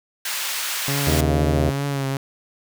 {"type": "high-pass noise", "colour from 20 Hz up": "pink", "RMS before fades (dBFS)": -26, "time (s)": [0.25, 1.21], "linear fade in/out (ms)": 5, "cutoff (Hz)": 1500, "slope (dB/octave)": 12}
{"type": "tone with vibrato", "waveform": "sawtooth", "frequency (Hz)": 138.59, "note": "C#3", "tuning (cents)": 0, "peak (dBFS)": -18, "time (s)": [0.88, 2.17], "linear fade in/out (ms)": 2, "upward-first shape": "triangle", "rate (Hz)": 2.3, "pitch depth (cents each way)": 50}
{"type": "harmonic tone", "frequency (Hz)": 77.78, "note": "D#2", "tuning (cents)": 0, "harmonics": [1, 2, 3, 4, 5, 6, 7, 8, 9], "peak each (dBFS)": [-21, -25, -28, -27, -28, -31, -32, -30, -31], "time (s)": [1.06, 1.71], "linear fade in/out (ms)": 20}
{"effects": []}